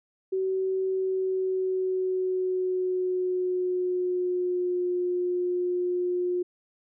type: tone with pitch glide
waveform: sine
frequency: 379 to 357.7 Hz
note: F#4 to F4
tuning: +42 to +41 cents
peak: -24 dBFS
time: 0.32-6.43 s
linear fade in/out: 10 ms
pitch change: -101 cents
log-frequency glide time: 0.86-4.88 s
effects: none